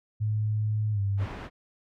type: tone with pitch glide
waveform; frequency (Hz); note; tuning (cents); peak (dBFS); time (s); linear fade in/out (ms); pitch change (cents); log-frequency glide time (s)
sine; 107.1 to 99.35; A2 to G2; -46 to +24; -24; 0.2-1.26; 20; -130; 0.92-1
type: low-pass noise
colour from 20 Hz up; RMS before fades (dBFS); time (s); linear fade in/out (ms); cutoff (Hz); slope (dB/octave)
pink; -39; 1.17-1.5; 50; 2100; 12
effects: none